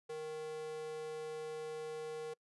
square tone with high-pass filter, 155.56 Hz, D#3, in tune, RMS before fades -43 dBFS, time 0.09-2.34 s, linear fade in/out 10 ms, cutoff 440 Hz, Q 3.7, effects noise-tail reverb RT60 0.1 s tail -26 dB re dry + resampled to 24000 Hz

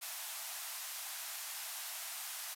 white band-pass noise, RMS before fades -44 dBFS, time 0.01-2.55 s, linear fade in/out 20 ms, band 630 to 15000 Hz, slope 96 dB/octave, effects none

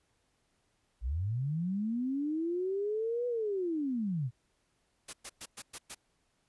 sine linear two-way sweep, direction up then down, 51.91 to 493.1 to 112.3 Hz, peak -30 dBFS, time 1.01-4.31 s, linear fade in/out 50 ms, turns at 3.27 s
white noise bursts, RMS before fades -42 dBFS, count 6, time 5.08-5.948 s, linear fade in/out 10 ms, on 53 ms, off 110 ms
effects pink hiss -75 dBFS RMS until 6.48 s + resampled to 24000 Hz

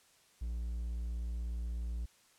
triangle tone, 58.27 Hz, A#1, in tune, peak -33 dBFS, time 0.41-2.06 s, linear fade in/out 10 ms, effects white hiss -66 dBFS RMS until 2.38 s + low-pass 10000 Hz 12 dB/octave

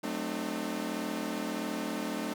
sawtooth chord, F# diminished seventh, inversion none, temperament equal with one note detuned, 185 / 220 / 261.6 / 303.1 Hz, F#3 / A3 / C4 / Eb4, 0 / 0 / 0 / -45 cents, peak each -38 / -33 / -35 / -33 dBFS, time 0.03-2.34 s, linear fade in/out 10 ms, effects none

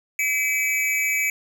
square tone with amplitude modulation, 2297 Hz, D7, 39 cents flat, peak -17 dBFS, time 0.19-1.3 s, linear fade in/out 2 ms, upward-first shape sine, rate 254 Hz, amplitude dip 85%, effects 9-bit

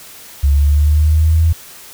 sine linear sweep, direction up, 69.3 to 82.41 Hz, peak -8 dBFS, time 0.43-1.53 s, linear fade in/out 10 ms, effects white hiss -37 dBFS RMS until 1.93 s

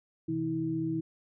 sine tone cluster, 126.3 / 161.6 / 322.5 Hz, B2 / E3 / E4, +39 / -34 / -38 cents, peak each -39 / -35 / -30 dBFS, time 0.28-1.01 s, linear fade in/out 10 ms, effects none

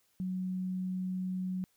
sine tone, 185 Hz, F#3, in tune, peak -32 dBFS, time 0.2-1.64 s, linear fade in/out 0 ms, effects white hiss -72 dBFS RMS until 1.76 s

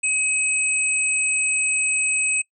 sine tone pair together, 2545 / 8080 Hz, D#7 / B8, +39 / +39 cents, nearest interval octave + minor sixth, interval 2000 cents, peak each -21 dBFS, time 0.03-2.42 s, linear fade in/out 10 ms, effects noise-tail reverb RT60 0.1 s tail -23 dB re dry

